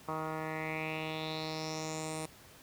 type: tone with low-pass filter sweep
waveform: 10% pulse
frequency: 157.4 Hz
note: D#3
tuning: 20 cents sharp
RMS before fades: -38 dBFS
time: 0.08-2.26 s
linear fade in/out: 5 ms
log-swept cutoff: 1200 to 9500 Hz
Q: 4.6
effects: pink hiss -56 dBFS RMS until 2.62 s + high-pass 60 Hz 12 dB/octave